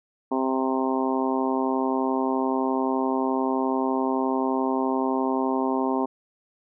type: harmonic tone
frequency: 131.6 Hz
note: C3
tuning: 10 cents sharp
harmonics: 2 / 3 / 4 / 5 / 6 / 7 / 8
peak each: -25 / -28 / -34 / -32 / -32 / -30 / -33 dBFS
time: 0.31-6.06 s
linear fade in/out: 10 ms
effects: none